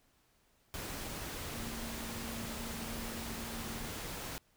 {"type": "tone in noise", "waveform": "sine", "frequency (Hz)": 229.2, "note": "A#3", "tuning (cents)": -29, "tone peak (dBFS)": -45, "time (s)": [1.54, 3.88], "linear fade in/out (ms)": 0, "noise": "pink", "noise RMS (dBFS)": -42, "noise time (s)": [0.74, 4.38], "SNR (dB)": -6, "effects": ["pink hiss -71 dBFS RMS until 4.56 s"]}